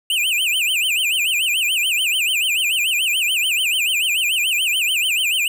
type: tone with vibrato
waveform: square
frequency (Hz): 2728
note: F7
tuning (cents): -41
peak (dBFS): -17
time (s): 0.1-5.48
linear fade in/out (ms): 2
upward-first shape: sine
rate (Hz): 6.9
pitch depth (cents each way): 240
effects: none